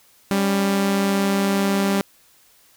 sawtooth tone pair together, 197.49 / 279.3 Hz, G3 / C#4, +13 / +13 cents, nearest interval tritone, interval 600 cents, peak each -14 / -24 dBFS, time 0.31-2.01 s, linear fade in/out 0 ms, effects white hiss -55 dBFS RMS until 2.76 s

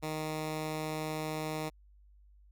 10% pulse tone, 155.56 Hz, D#3, in tune, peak -26 dBFS, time 0.02-1.7 s, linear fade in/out 20 ms, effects added 50 Hz sine -57 dBFS peak until 2.51 s

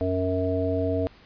harmonic tone, 92.5 Hz, F#2, in tune, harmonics 1 / 3 / 5 / 7, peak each -28 / -28 / -28 / -28 dBFS, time 0.01-1.07 s, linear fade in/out 0 ms, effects pink hiss -53 dBFS RMS until 1.25 s + resampled to 11025 Hz

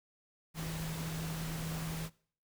sine tone in noise, 161.3 Hz, E3, 37 cents flat, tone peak -38 dBFS, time 0.54-2.1 s, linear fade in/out 50 ms, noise pink, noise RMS -43 dBFS, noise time 0.54-2.1 s, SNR +2 dB, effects noise-tail reverb RT60 0.5 s tail -21 dB re dry

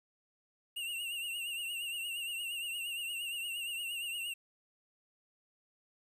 square tone with vibrato, 2794 Hz, F7, in tune, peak -37 dBFS, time 0.76-4.34 s, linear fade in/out 10 ms, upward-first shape triangle, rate 8.6 Hz, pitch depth 79 cents each way, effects 11-bit

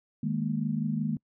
sine chord, D# suspended fourth, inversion none, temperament equal, 155.56 / 207.7 / 233.1 Hz, D#3 / G#3 / A#3, 0 / 0 / 0 cents, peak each -31 dBFS, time 0.23-1.17 s, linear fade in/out 5 ms, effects noise-tail reverb RT60 0.1 s tail -26 dB re dry

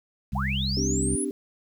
harmonic tone, 66.4 Hz, C2, 26 cents sharp, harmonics 1 / 2 / 3, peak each -29 / -30 / -31 dBFS, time 0.32-1.16 s, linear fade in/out 10 ms
sine linear sweep, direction up, 642 to 10440 Hz, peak -28 dBFS, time 0.35-1.25 s, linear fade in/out 10 ms
sine chord, C suspended second, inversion none, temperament equal with one note detuned, 255.2 / 293.7 / 392 Hz, C4 / D4 / G4, -43 / 0 / 0 cents, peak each -31 / -30 / -31 dBFS, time 0.77-1.31 s, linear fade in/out 2 ms
effects 9-bit

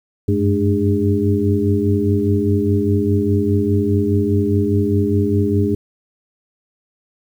sine tone cluster, 95.3 / 100.2 / 212.1 / 299.1 / 405.6 Hz, G2 / G2 / G#3 / D4 / G#4, -48 / +38 / +37 / +32 / -41 cents, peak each -20 dBFS, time 0.28-5.75 s, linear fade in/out 5 ms, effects 8-bit

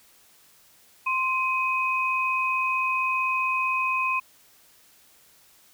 sine tone pair together, 1046.5 / 2518 Hz, C6 / D#7, 0 / +20 cents, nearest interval octave + minor third, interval 1520 cents, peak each -25 dBFS, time 1.06-4.2 s, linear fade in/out 10 ms, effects white hiss -57 dBFS RMS until 5.73 s

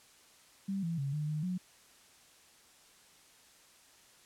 sine tone with pitch steps, 195.2 / 166.8 / 138.6 / 150.5 / 152.8 / 182 Hz, G3 / E3 / C#3 / D3 / D#3 / F#3, -7 / +21 / 0 / +43 / -31 / -28 cents, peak -32 dBFS, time 0.68-1.58 s, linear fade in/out 10 ms, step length 150 ms, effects white hiss -61 dBFS RMS until 4.25 s + low-pass 10000 Hz 12 dB/octave

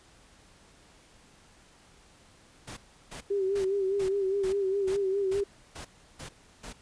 pink noise bursts, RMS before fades -42 dBFS, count 10, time 2.67-6.73 s, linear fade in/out 10 ms, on 100 ms, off 340 ms
sine tone with vibrato, 390.5 Hz, G4, 7 cents flat, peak -25 dBFS, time 3.3-5.44 s, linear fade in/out 10 ms, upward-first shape sine, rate 4.9 Hz, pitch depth 60 cents each way
effects pink hiss -58 dBFS RMS until 6.81 s + resampled to 22050 Hz

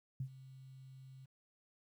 sine tone with ADSR envelope, 132.2 Hz, C3, 18 cents sharp, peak -35 dBFS, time 0.2-1.26 s, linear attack 4 ms, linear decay 78 ms, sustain -17 dB, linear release 13 ms, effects 12-bit

